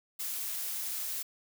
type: noise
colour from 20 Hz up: blue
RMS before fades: -36 dBFS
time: 0.19-1.23 s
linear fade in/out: 10 ms
effects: none